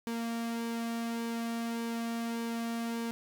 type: tone with flanger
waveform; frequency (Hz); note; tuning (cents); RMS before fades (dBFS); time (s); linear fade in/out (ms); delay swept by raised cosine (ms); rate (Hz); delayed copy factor
sawtooth; 231.4; A#3; -13; -35; 0.07-3.11; 0; 1.5 to 2.39; 1.7; -0.5
effects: none